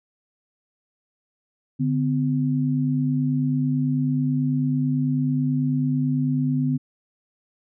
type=tone pair together; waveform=sine; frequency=145.87 / 255 Hz; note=D3 / C4; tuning=-11 / -44 cents; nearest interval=minor seventh; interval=967 cents; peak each=-22 dBFS; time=1.79-6.78 s; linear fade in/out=20 ms; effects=none